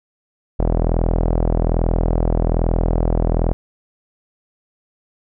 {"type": "tone with low-pass filter", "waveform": "sawtooth", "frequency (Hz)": 41.2, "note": "E1", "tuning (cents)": 0, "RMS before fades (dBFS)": -17, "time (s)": [0.59, 3.53], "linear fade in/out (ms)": 0, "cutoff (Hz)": 650, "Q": 1.8, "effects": []}